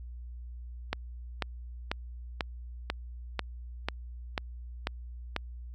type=click train; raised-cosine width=0.3 ms; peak=-13 dBFS; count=10; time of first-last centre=0.93-5.363 s; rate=2.03 Hz; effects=added 60 Hz sine -40 dBFS peak until 5.74 s